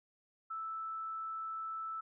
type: tone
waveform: sine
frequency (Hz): 1317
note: E6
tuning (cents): -2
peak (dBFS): -38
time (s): 0.5-2.01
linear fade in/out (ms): 10
effects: none